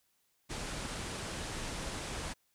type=low-pass noise; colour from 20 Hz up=pink; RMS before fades=-40 dBFS; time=0.49-2.34 s; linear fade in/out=20 ms; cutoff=10000 Hz; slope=48 dB/octave; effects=white hiss -75 dBFS RMS until 2.54 s

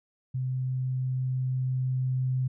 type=tone with level ramp; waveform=sine; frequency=129 Hz; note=C3; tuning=24 cents flat; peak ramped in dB=-27 to -24 dBFS; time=0.34-2.48 s; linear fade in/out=10 ms; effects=none

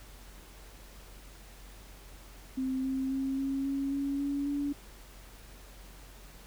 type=tone with pitch steps; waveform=sine; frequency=261.6 / 264.9 / 268.3 / 271.8 / 275.2 / 278.8 / 282.3 / 285.9 Hz; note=C4 / C4 / C4 / C#4 / C#4 / C#4 / C#4 / D4; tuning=0 / +22 / +44 / -34 / -12 / +10 / +32 / -46 cents; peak=-29 dBFS; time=2.57-4.73 s; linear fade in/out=10 ms; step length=270 ms; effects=added 46 Hz sine -50 dBFS peak until 6.46 s + pink hiss -54 dBFS RMS until 6.46 s

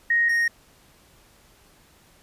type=tone pair in turn; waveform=sine / triangle; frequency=1870 / 1863.2 Hz; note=A#6 / A#6; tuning=+5 / -1 cents; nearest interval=unison; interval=6 cents; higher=first; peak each=-17 dBFS; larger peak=neither; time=0.1-0.29 / 0.29-0.48 s; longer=neither; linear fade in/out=5 ms; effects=pink hiss -56 dBFS RMS until 2.22 s + resampled to 32000 Hz

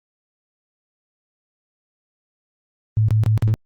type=tone with dropouts; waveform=sine; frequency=108.5 Hz; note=A2; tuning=24 cents flat; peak=-13 dBFS; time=2.97-3.54 s; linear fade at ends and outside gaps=0 ms; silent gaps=3.085-3.107 / 3.236-3.262 / 3.377-3.424 s; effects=Opus 32 kbps

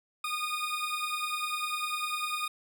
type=beating tone pair; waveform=20% pulse; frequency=1225 / 1235 Hz; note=D#6 / D#6; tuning=-27 / -13 cents; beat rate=10 Hz; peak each=-29 dBFS; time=0.24-2.48 s; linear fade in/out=5 ms; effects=none

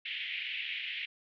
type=band-pass noise; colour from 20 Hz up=white; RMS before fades=-38 dBFS; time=0.05-1.06 s; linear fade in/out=10 ms; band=2000 to 3200 Hz; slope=48 dB/octave; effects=none

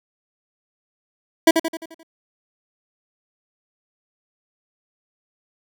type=tone with echo; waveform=25% pulse; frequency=326.3 Hz; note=E4; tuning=18 cents flat; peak=-5 dBFS; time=1.47-1.51 s; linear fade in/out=5 ms; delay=87 ms; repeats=6; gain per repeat=-6 dB; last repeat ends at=2.032 s; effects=none

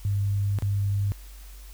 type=tone with dropouts; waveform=sine; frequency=100.1 Hz; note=G2; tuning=37 cents sharp; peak=-22 dBFS; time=0.05-1.12 s; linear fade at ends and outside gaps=0 ms; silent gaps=0.587-0.623 s; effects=added 48 Hz sine -41 dBFS peak until 1.73 s + white hiss -52 dBFS RMS until 1.73 s

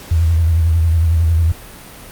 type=tone with vibrato; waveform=sine; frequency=82.2 Hz; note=E2; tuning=4 cents flat; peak=-10 dBFS; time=0.11-1.52 s; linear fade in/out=5 ms; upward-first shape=triangle; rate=11 Hz; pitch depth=83 cents each way; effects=pink hiss -36 dBFS RMS until 2.11 s + Opus 48 kbps

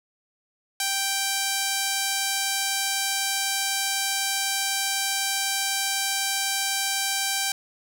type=tone with band-pass filter; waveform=sawtooth; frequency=784 Hz; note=G5; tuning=in tune; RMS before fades=-26 dBFS; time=0.8-7.52 s; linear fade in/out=2 ms; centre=8100 Hz; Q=0.61; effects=none

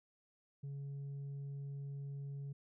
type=tone; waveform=sine; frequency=140 Hz; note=C#3; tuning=18 cents sharp; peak=-39 dBFS; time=0.63-2.53 s; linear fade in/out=10 ms; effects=tanh soft clip ceiling -41 dBFS

